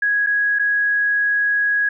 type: tone with dropouts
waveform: sine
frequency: 1661.2 Hz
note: G#6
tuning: in tune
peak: -15 dBFS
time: 0.02-1.89 s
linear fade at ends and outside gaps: 5 ms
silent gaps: 0.264-0.269 / 0.588-0.594 s
effects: none